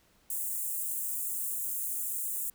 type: high-pass noise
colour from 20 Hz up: white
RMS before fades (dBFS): -34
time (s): 0.3-2.5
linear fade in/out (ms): 2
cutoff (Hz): 7500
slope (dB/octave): 48
effects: pink hiss -66 dBFS RMS until 2.54 s